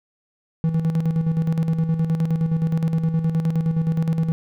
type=tone with tremolo; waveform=triangle; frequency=162.4 Hz; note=E3; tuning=26 cents flat; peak=-14 dBFS; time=0.64-4.32 s; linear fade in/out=0 ms; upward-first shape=square; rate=9.6 Hz; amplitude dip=55%; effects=none